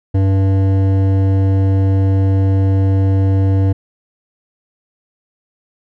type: tone with hard clipping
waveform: sine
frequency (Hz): 96.6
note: G2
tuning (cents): -25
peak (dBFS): -12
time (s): 0.14-3.73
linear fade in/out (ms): 10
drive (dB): 12
effects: none